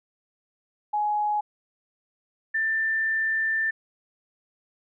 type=tone pair in turn; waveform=sine; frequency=838 / 1780.8 Hz; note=G#5 / A6; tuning=+15 / +20 cents; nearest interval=octave + minor second; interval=1305 cents; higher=second; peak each=-22 dBFS; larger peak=neither; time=0.93-1.41 / 2.54-3.71 s; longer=second; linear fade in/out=10 ms; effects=none